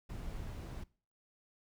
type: noise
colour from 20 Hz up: brown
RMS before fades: -43 dBFS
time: 0.09-0.84 s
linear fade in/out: 10 ms
effects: noise-tail reverb RT60 0.4 s tail -21 dB re dry